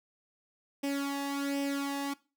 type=tone with flanger; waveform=sawtooth; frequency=280 Hz; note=C#4; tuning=18 cents sharp; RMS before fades=-33 dBFS; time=0.83-2.14 s; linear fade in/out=10 ms; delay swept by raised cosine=0.36 to 1.12 ms; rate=1.3 Hz; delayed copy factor=+0.7; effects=noise-tail reverb RT60 0.3 s tail -19 dB re dry